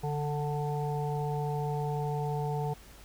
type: harmonic tone with a mistuned harmonic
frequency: 147.7 Hz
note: D3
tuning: 10 cents sharp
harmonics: 1 / 3 / 5 / 6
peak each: -31 / -36 / -38 / -39 dBFS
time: 0.03-2.74 s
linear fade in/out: 10 ms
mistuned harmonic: 1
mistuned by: -19 cents
effects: added 50 Hz sine -54 dBFS peak until 3.04 s + pink hiss -54 dBFS RMS until 3.04 s